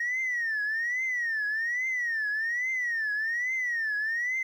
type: tone with vibrato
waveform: sine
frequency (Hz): 1868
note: A#6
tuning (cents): +3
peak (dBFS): -25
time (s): 0-4.43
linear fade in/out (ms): 5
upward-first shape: triangle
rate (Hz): 1.2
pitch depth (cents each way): 200
effects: tanh soft clip ceiling -24 dBFS + 10-bit